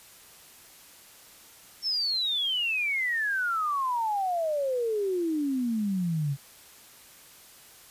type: exponential sweep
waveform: sine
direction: down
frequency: 5450 to 134.9 Hz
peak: -25 dBFS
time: 1.82-6.37 s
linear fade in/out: 50 ms
effects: white hiss -52 dBFS RMS until 7.9 s + resampled to 32000 Hz